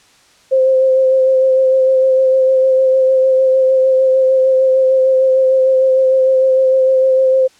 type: tone with vibrato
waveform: sine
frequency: 524 Hz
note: C5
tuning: 2 cents sharp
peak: -8 dBFS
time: 0.51-7.48 s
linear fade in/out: 20 ms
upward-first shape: sine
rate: 6.6 Hz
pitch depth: 17 cents each way
effects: white hiss -49 dBFS RMS until 7.59 s + low-pass 7000 Hz 12 dB/octave